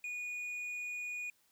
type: tone with tanh clipping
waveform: sine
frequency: 2456 Hz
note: D#7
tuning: 23 cents flat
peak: -39 dBFS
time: 0.04-1.3 s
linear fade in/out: 2 ms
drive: 5 dB
effects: white hiss -72 dBFS RMS until 1.51 s